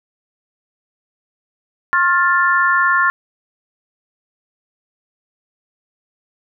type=chord; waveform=sine; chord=F major; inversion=second; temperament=equal with one note detuned; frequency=1073.4 / 1396.9 / 1760 Hz; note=C6 / F6 / A6; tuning=+44 / 0 / 0 cents; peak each=-16 dBFS; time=1.93-3.1 s; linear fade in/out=0 ms; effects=none